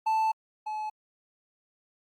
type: tone pair in turn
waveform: triangle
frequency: 880 / 857.9 Hz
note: A5 / A5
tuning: 0 / -44 cents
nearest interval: unison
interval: 44 cents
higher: first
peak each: -21 / -29 dBFS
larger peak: first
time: 0.06-0.32 / 0.66-0.9 s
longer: first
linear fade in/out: 10 ms
effects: Opus 48 kbps